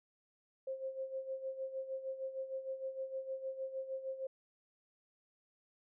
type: tone with tremolo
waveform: sine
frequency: 530 Hz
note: C5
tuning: 22 cents sharp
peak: -36 dBFS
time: 0.67-4.27 s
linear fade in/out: 5 ms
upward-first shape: sine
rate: 6.5 Hz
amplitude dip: 70%
effects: none